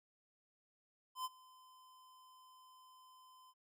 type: tone with ADSR envelope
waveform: square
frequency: 1025 Hz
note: C6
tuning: 36 cents flat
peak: -38 dBFS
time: 1.15-3.54 s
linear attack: 100 ms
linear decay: 32 ms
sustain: -23 dB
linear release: 46 ms
effects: none